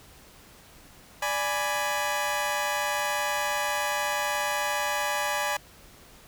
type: chord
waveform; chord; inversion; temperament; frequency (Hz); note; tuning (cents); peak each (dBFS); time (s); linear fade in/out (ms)
20% pulse; G# diminished; second; equal; 587.3 / 830.6 / 987.8; D5 / G#5 / B5; 0 / 0 / 0; -26 / -24 / -27; 1.22-5.57; 5
effects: pink hiss -52 dBFS RMS until 6.27 s